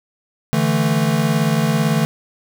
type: chord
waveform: square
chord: D suspended second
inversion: none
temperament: equal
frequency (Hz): 146.83 / 164.81 / 220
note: D3 / E3 / A3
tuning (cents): 0 / 0 / 0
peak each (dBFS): -20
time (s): 0.53-2.05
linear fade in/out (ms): 0
effects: none